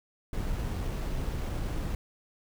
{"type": "noise with sample-and-hold", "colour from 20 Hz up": "brown", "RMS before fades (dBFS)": -32, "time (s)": [0.33, 1.95], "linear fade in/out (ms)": 2, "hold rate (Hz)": 8820, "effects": []}